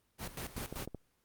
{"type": "noise with tremolo", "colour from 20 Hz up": "pink", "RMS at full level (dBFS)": -40, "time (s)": [0.18, 0.87], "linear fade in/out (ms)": 50, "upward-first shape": "square", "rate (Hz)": 5.2, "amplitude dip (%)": 75}
{"type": "clicks", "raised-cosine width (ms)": 2, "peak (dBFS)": -27, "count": 5, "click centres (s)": [0.58, 0.726, 0.824, 0.876, 0.947]}
{"effects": ["pink hiss -75 dBFS RMS until 1.24 s", "Opus 24 kbps"]}